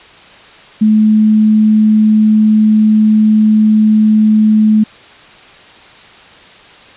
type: tone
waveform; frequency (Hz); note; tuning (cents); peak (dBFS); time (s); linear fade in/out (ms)
sine; 215.3; A3; -37; -5; 0.81-4.84; 10
effects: white hiss -38 dBFS RMS until 6.96 s + resampled to 8000 Hz